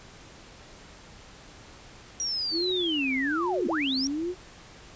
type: linear two-way sweep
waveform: sine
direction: down then up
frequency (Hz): 5770 to 207.7 to 5770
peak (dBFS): -27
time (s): 2.2-4.07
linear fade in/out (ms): 0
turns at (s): 3.67
type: tone with vibrato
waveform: sine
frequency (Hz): 311.1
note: D#4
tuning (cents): 0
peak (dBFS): -27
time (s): 2.51-4.35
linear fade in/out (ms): 50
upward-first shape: sine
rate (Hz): 1.2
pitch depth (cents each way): 300
effects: pink hiss -49 dBFS RMS until 4.95 s + resampled to 16000 Hz